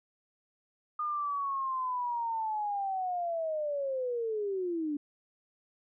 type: linear sweep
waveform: sine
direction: down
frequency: 1223 to 285.4 Hz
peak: -30 dBFS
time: 0.99-4.97 s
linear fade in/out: 5 ms
effects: none